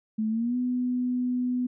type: tone with pitch glide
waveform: sine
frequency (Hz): 217.9 to 248.9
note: A3 to B3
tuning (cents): -17 to +14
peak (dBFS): -24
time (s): 0.18-1.67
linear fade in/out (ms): 10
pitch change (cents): +231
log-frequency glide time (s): 0.29-0.56
effects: none